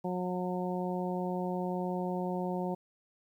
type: harmonic tone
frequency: 181.1 Hz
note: F#3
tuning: 37 cents flat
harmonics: 1 / 2 / 3 / 4 / 5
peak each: -34 / -37 / -39 / -40 / -41 dBFS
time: 0.04-2.75 s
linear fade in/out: 10 ms
effects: 11-bit